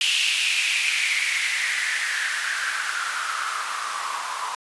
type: noise with band-pass filter sweep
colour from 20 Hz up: blue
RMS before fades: -25 dBFS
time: 0.01-4.55 s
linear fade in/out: 2 ms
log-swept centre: 2900 to 1000 Hz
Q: 5.5
effects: resampled to 24000 Hz